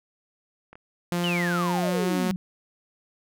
clicks, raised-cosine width 0.5 ms, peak -30 dBFS, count 2, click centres 0.73 / 0.755 s
sawtooth tone with pitch glide, 174.7 to 182.54 Hz, F3 to F#3, +1 to -23 cents, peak -20 dBFS, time 1.12-2.31 s, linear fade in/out 0 ms, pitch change +76 cents, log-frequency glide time 1.58-2.11 s
sine exponential sweep, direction down, 3100 to 174.61 Hz, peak -27 dBFS, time 1.24-2.36 s, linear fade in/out 0 ms
effects none

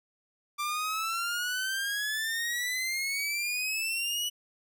sawtooth exponential sweep, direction up, 1175 to 2963 Hz, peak -26 dBFS, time 0.58-4.3 s, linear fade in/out 20 ms, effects none

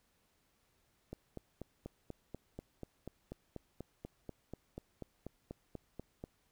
click train, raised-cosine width 2 ms, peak -30 dBFS, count 22, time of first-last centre 1.13-6.239 s, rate 4.11 Hz, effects pink hiss -75 dBFS RMS until 6.51 s

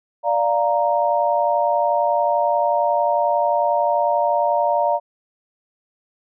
sine chord, Bb major, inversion first, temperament equal, 587.3 / 698.5 / 932.3 Hz, D5 / F5 / Bb5, 0 / 0 / 0 cents, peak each -20 dBFS, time 0.23-5 s, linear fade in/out 50 ms, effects none

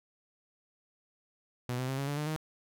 sawtooth tone with pitch steps, 123.6 / 128.48 / 133.55 / 138.82 / 144.29 / 149.99 / 155.91 Hz, B2 / C3 / C3 / C#3 / D3 / D3 / D#3, +2 / -31 / +36 / +3 / -30 / +37 / +4 cents, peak -28 dBFS, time 1.69-2.362 s, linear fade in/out 0 ms, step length 96 ms, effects none

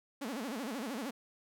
sawtooth tone with vibrato, 246.9 Hz, B3, in tune, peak -33 dBFS, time 0.21-1.11 s, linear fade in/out 10 ms, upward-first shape sine, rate 13 Hz, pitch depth 270 cents each way, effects none

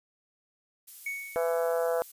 violet noise, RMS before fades -44 dBFS, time 0.87-2.12 s, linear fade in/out 10 ms
triangle tone with exponential decay, 2224 Hz, C#7, 5 cents sharp, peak -28 dBFS, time 1.06-1.85 s, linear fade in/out 5 ms, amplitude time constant 170 ms
harmonic tone, 166.8 Hz, E3, 21 cents sharp, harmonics 3 / 4 / 5 / 6 / 7 / 8 / 9 / 10, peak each -27 / -30 / -39 / -42 / -44 / -41 / -44 / -49 dBFS, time 1.36-2.02 s, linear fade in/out 0 ms
effects resampled to 32000 Hz

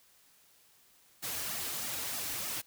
white noise with flanger, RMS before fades -37 dBFS, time 1.22-2.62 s, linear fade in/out 20 ms, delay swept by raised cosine 1.9 to 5.5 ms, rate 3.2 Hz, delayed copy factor -0.9, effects white hiss -64 dBFS RMS until 2.66 s

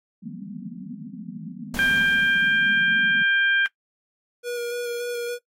pink band-pass noise, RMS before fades -36 dBFS, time 0.22-3.23 s, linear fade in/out 10 ms, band 160 to 260 Hz, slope 96 dB/octave
pink noise with exponential decay, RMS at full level -33 dBFS, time 1.74-3.49 s, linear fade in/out 2 ms, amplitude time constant 380 ms
harmonic tone, 795 Hz, G5, 24 cents sharp, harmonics 2 / 3 / 4, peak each -18 / -29 / -28 dBFS, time 1.79-3.66 s, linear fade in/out 0 ms
square tone with vibrato, 480 Hz, B4, 49 cents flat, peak -27 dBFS, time 4.43-5.39 s, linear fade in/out 50 ms, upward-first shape square, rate 3.5 Hz, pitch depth 13 cents each way
effects noise-tail reverb RT60 0.1 s tail -20 dB re dry + AAC 48 kbps

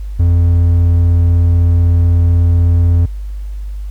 triangle tone, 86.1 Hz, F2, 24 cents flat, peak -5 dBFS, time 0.19-3.06 s, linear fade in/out 10 ms, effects added 50 Hz sine -20 dBFS peak until 3.9 s + pink hiss -50 dBFS RMS until 3.9 s

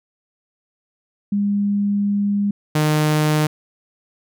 sine / sawtooth tone pair in turn, 202.8 / 152.72 Hz, G#3 / D#3, -41 / -32 cents, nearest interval perfect fourth, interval 491 cents, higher first, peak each -16 / -11 dBFS, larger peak second, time 1.32-2.51 / 2.75-3.47 s, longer first, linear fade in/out 5 ms, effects none

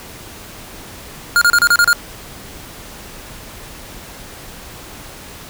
square tone bursts, 1419 Hz, F6, 27 cents sharp, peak -9 dBFS, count 7, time 1.36-1.93 s, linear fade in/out 0 ms, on 54 ms, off 32 ms, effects pink hiss -35 dBFS RMS until 5.49 s

